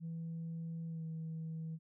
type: tone with pitch glide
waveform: sine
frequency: 164.81 to 161.05 Hz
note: E3 to E3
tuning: 0 to -40 cents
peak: -38 dBFS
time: 0-1.79 s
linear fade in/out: 50 ms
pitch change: -40 cents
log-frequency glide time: 0.87-1.04 s
effects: tanh soft clip ceiling -37 dBFS